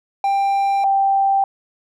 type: tone pair in turn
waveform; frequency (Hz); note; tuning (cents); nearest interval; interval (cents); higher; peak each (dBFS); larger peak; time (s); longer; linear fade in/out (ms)
triangle / sine; 791 / 784.6; G5 / G5; +15 / +1; unison; 14; first; -13; neither; 0.24-0.84 / 0.84-1.44; neither; 2
effects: none